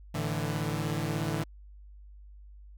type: chord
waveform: sawtooth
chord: A suspended fourth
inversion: none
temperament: equal with one note detuned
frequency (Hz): 110 / 148.2 / 164.81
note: A2 / D3 / E3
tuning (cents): 0 / +16 / 0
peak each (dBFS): -31 / -29 / -30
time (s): 0.14-1.44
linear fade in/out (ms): 10
effects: added 50 Hz sine -47 dBFS peak until 2.77 s